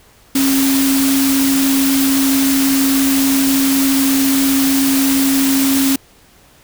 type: tone in noise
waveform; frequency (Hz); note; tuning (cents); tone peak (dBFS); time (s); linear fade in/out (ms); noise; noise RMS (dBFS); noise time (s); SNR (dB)
sine; 271.2; C#4; -38; -12; 0.35-5.96; 5; white; -19; 0.35-5.96; +4
effects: pink hiss -48 dBFS RMS until 6.63 s